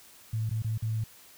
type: tone with dropouts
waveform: sine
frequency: 110.8 Hz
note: A2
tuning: 13 cents sharp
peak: -27 dBFS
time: 0.33-1.04 s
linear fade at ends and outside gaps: 5 ms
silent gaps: 0.495-0.51 / 0.622-0.644 / 0.778-0.823 s
effects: white hiss -54 dBFS RMS until 1.37 s